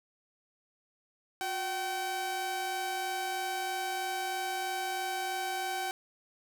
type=tone pair together; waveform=sawtooth; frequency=362.1 / 767.3 Hz; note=F#4 / G5; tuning=-37 / -37 cents; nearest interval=octave + minor second; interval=1300 cents; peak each=-37 / -29 dBFS; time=1.41-5.91 s; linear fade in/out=0 ms; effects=none